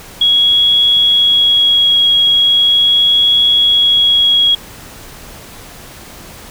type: tone with vibrato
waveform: sine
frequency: 3322 Hz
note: G#7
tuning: in tune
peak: -7 dBFS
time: 0.21-4.55 s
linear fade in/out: 5 ms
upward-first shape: triangle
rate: 0.39 Hz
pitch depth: 10 cents each way
effects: pink hiss -34 dBFS RMS until 6.5 s